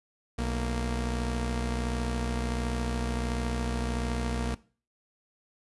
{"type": "tone pair together", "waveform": "sawtooth", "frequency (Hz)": [61.42, 231.9], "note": ["B1", "A#3"], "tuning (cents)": [-9, -9], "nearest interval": "octave + major seventh", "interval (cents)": 2300, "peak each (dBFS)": [-26, -29], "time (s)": [0.38, 4.55], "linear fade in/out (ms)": 10, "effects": ["noise-tail reverb RT60 0.4 s tail -20 dB re dry", "resampled to 24000 Hz"]}